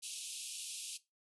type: band-pass noise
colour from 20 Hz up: white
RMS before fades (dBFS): -45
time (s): 0.02-0.98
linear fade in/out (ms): 20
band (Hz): 2500 to 11000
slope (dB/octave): 96
effects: noise-tail reverb RT60 0.2 s tail -17 dB re dry